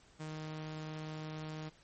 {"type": "tone", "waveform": "sawtooth", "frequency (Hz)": 155.56, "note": "D#3", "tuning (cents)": 0, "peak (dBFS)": -37, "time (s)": [0.19, 1.7], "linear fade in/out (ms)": 20, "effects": ["pink hiss -64 dBFS RMS until 1.83 s", "MP3 32 kbps"]}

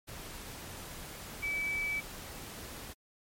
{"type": "tone in noise", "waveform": "sine", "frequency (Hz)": 2299, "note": "D7", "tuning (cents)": -37, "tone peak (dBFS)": -31, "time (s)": [1.42, 2.01], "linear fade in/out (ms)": 20, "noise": "pink", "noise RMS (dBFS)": -45, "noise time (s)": [0.07, 2.94], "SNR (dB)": 11, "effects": ["MP3 64 kbps"]}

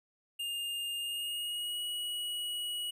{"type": "tone with pitch glide", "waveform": "square", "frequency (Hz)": [2818, 2914], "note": ["F7", "F#7"], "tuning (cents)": [15, -27], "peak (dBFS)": -35, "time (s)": [0.39, 2.91], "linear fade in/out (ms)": 10, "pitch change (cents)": 58, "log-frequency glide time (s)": [0.97, 1.81], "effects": []}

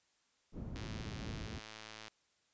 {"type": "low-pass noise", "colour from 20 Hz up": "white", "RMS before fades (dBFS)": -44, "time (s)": [0.52, 1.61], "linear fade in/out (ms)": 50, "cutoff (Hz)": 190, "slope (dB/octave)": 12}
{"type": "click train", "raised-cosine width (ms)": 0.2, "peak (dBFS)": -31, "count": 145, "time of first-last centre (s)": [0.76, 2.081], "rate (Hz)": 109}
{"effects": ["white hiss -75 dBFS RMS until 2.53 s", "resampled to 16000 Hz"]}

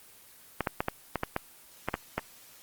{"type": "clicks", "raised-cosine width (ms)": 0.5, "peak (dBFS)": -12, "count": 10, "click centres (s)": [0.607, 0.672, 0.805, 0.884, 1.157, 1.234, 1.364, 1.886, 1.941, 2.18], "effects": ["white hiss -54 dBFS RMS until 2.62 s", "Opus 24 kbps"]}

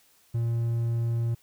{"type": "tone", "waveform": "triangle", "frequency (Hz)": 116.54, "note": "A#2", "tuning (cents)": 0, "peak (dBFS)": -22, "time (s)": [0.34, 1.35], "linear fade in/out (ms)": 10, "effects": ["white hiss -62 dBFS RMS until 1.42 s"]}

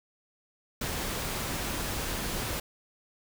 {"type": "noise", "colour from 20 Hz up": "pink", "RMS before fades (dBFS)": -33, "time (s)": [0.81, 2.6], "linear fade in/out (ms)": 5, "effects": []}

